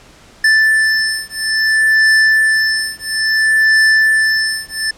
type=beating tone pair; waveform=square; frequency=1760 / 1760.59 Hz; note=A6 / A6; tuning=0 / +1 cents; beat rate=0.59 Hz; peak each=-14 dBFS; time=0.44-4.91 s; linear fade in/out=5 ms; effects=pink hiss -43 dBFS RMS until 4.97 s + low-pass 8000 Hz 12 dB/octave